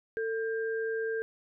sine tone pair together, 447.6 / 1595 Hz, A4 / G6, +30 / +30 cents, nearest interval octave + minor seventh, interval 2200 cents, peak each -30 / -37 dBFS, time 0.17-1.22 s, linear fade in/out 0 ms, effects none

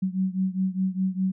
sine beating tone pair, 186.5 / 191.4 Hz, F#3 / G3, +14 / -41 cents, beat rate 4.9 Hz, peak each -25 / -27 dBFS, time 0.02-1.32 s, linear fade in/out 10 ms, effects none

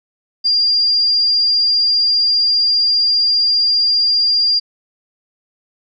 sine tone, 4795 Hz, D8, 35 cents sharp, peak -11 dBFS, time 0.44-4.6 s, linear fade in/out 20 ms, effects none

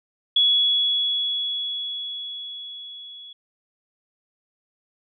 sine tone with level ramp, 3375 Hz, G#7, 27 cents sharp, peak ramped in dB -14 to -39 dBFS, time 0.36-3.33 s, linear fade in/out 5 ms, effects none

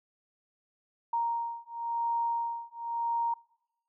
sine beating tone pair, 932.3 / 933.25 Hz, A#5 / A#5, 0 / +2 cents, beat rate 0.95 Hz, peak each -32 / -32 dBFS, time 1.13-3.34 s, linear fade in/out 5 ms, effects noise-tail reverb RT60 0.9 s tail -25 dB re dry

